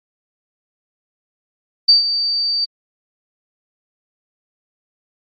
sine tone with ADSR envelope, 4625 Hz, D8, 27 cents flat, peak -5 dBFS, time 1.88-2.66 s, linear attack 12 ms, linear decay 130 ms, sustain -11 dB, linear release 25 ms, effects AAC 32 kbps

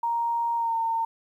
sine tone with pitch glide, 934 to 910.6 Hz, A#5 to A#5, +3 to -41 cents, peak -23 dBFS, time 0.03-1.05 s, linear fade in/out 5 ms, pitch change -44 cents, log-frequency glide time 0.56-0.75 s, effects 10-bit

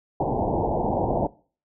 white low-pass noise, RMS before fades -24 dBFS, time 0.2-1.27 s, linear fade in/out 5 ms, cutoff 910 Hz, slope 96 dB/octave, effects noise-tail reverb RT60 0.4 s tail -21 dB re dry

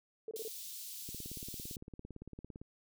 sine tone bursts, 442.3 Hz, A4, 9 cents sharp, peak -39 dBFS, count 4, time 0.28-0.479 s, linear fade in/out 2 ms, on 31 ms, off 25 ms
white high-pass noise, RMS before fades -46 dBFS, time 0.36-1.76 s, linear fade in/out 0 ms, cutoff 3300 Hz, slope 24 dB/octave
click train, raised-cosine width 3 ms, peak -34 dBFS, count 28, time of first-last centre 1.09-2.615 s, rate 17.7 Hz
effects none

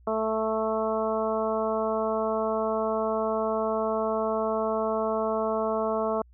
harmonic tone, 220 Hz, A3, in tune, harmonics 1 / 2 / 3 / 4 / 5 / 6, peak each -33 / -29 / -28 / -35 / -33 / -37 dBFS, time 0.07-6.22 s, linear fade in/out 5 ms, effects added 60 Hz sine -52 dBFS peak until 6.33 s

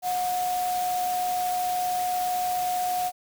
sine tone in noise, 726 Hz, F#5, 33 cents flat, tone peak -24 dBFS, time 0.02-3.12 s, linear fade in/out 50 ms, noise white, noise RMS -36 dBFS, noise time 0.02-3.12 s, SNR +9 dB, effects none

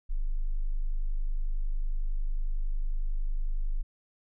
sine tone, 25.49 Hz, G#0, 31 cents flat, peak -25 dBFS, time 0.09-3.83 s, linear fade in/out 20 ms, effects none

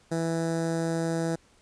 15% pulse tone with notch filter, 164.81 Hz, E3, in tune, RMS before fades -28 dBFS, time 0.11-1.36 s, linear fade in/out 10 ms, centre 2800 Hz, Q 0.61, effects pink hiss -61 dBFS RMS until 1.61 s + resampled to 22050 Hz

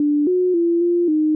sine tone with pitch steps, 294 / 363.8 / 340.1 / 347.3 / 308 Hz, D4 / F#4 / F4 / F4 / D#4, +2 / -29 / -46 / -10 / -17 cents, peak -14 dBFS, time 0-1.35 s, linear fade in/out 2 ms, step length 270 ms, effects none

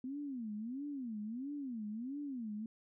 sine tone with vibrato, 246.9 Hz, B3, in tune, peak -39 dBFS, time 0.04-2.66 s, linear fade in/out 2 ms, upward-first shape sine, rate 1.5 Hz, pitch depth 290 cents each way, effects none

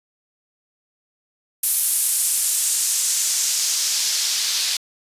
white noise with band-pass filter sweep, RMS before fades -21 dBFS, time 1.63-4.77 s, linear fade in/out 5 ms, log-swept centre 11000 to 4400 Hz, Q 1.6, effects resampled to 32000 Hz

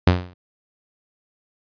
sawtooth tone with exponential decay, 90 Hz, F#2, 47 cents flat, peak -5 dBFS, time 0.07-0.34 s, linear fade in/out 5 ms, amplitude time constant 58 ms, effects resampled to 11025 Hz

